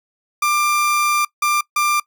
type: tone bursts at uneven times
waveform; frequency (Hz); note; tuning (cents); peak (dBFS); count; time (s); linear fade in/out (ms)
30% pulse; 1189; D6; +21; -12; 3; 0.42-1.25 / 1.42-1.61 / 1.76-2; 5
effects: noise-tail reverb RT60 0.1 s tail -23 dB re dry